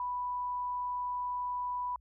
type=tone; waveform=sine; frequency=987.8 Hz; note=B5; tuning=in tune; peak=-32 dBFS; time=0-1.96 s; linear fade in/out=2 ms; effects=added 60 Hz sine -59 dBFS peak until 2 s